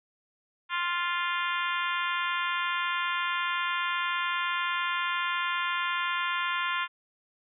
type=harmonic tone; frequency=349.2 Hz; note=F4; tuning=in tune; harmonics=3 / 4 / 5 / 6 / 7 / 8 / 9 / 10; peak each=-31 / -33 / -35 / -37 / -38 / -39 / -40 / -41 dBFS; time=0.69-6.88 s; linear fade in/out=50 ms; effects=none